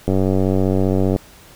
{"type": "click train", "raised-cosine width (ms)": 2, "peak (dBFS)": -5, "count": 104, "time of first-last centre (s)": [0.08, 1.162], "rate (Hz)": 95.2, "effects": ["pink hiss -45 dBFS RMS until 1.55 s"]}